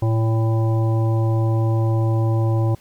harmonic tone with a mistuned harmonic, 112.3 Hz, A2, 36 cents sharp, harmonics 1 / 3 / 5 / 7 / 9, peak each -16 / -26 / -30 / -33 / -35 dBFS, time 0.02-2.75 s, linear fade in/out 5 ms, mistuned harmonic 9, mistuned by -26 cents, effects pink hiss -53 dBFS RMS until 2.8 s

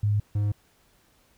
sine / triangle tone pair in turn, 103.83 / 103.37 Hz, G#2 / G#2, 0 / -8 cents, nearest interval unison, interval 8 cents, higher first, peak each -20 dBFS, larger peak neither, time 0.03-0.2 / 0.35-0.52 s, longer neither, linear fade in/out 5 ms, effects pink hiss -63 dBFS RMS until 1.37 s

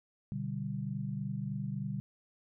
sine chord, G major, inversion first, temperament equal, 123.47 / 146.83 / 196 Hz, B2 / D3 / G3, 0 / 0 / 0 cents, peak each -39 / -38 / -38 dBFS, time 0.32-2 s, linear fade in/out 0 ms, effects none

